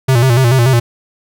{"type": "tone with vibrato", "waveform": "square", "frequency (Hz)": 124.9, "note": "B2", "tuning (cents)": 20, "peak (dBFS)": -8, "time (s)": [0.08, 0.8], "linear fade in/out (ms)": 10, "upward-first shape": "square", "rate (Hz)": 6.9, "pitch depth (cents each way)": 95, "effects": []}